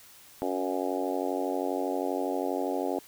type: harmonic tone with a mistuned harmonic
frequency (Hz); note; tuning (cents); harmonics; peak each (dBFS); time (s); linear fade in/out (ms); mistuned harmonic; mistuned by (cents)
92.5; F#2; 0; 3 / 4 / 5 / 6 / 7 / 8 / 9; -33 / -34 / -35 / -36 / -36 / -37 / -38; 0.42-2.99; 0; 3; +15
effects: white hiss -53 dBFS RMS until 3.07 s